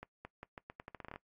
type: accelerating click train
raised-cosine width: 0.5 ms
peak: -30 dBFS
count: 14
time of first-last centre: 0.03-1.16 s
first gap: 220 ms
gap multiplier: 0.82
effects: noise-tail reverb RT60 0.1 s tail -19 dB re dry + AAC 64 kbps